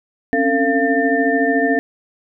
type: tone cluster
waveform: sine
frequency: 266.3 / 280 / 451.6 / 688 / 1795 Hz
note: C4 / C#4 / A4 / F5 / A6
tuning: +31 / +18 / +45 / -26 / +34 cents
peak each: -20 dBFS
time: 0.33-1.79 s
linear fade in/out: 0 ms
effects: none